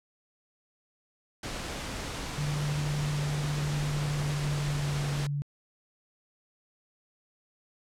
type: noise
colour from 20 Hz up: pink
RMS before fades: -36 dBFS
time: 1.43-5.27 s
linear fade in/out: 5 ms
type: tone with pitch glide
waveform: sine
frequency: 146.83 to 143.48 Hz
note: D3 to D3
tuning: 0 to -40 cents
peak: -28 dBFS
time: 2.38-5.42 s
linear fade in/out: 0 ms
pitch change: -40 cents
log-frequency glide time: 4.12-5.05 s
effects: low-pass 8000 Hz 12 dB/octave